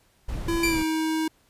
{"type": "noise", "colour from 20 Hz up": "brown", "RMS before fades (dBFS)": -31, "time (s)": [0.28, 0.83], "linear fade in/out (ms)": 10}
{"type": "tone with pitch glide", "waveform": "square", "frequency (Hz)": [336.1, 317.4], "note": ["E4", "D#4"], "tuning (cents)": [34, 35], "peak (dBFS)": -24, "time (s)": [0.48, 1.28], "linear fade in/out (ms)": 5, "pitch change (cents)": -99, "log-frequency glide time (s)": [0.67, 0.79]}
{"type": "tone with exponential decay", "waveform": "sawtooth", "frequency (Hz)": 2349, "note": "D7", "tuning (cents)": 0, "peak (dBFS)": -18, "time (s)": [0.63, 1.19], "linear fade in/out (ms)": 5, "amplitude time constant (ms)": 120}
{"effects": ["pink hiss -63 dBFS RMS until 1.49 s", "resampled to 32000 Hz"]}